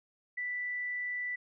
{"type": "tone", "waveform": "sine", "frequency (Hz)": 1975.5, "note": "B6", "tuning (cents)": 0, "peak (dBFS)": -33, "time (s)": [0.37, 1.36], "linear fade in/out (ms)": 10, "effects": []}